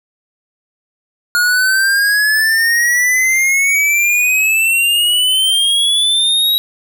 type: exponential sweep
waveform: square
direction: up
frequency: 1432 to 3855 Hz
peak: -11 dBFS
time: 1.35-6.58 s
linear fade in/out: 0 ms
effects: none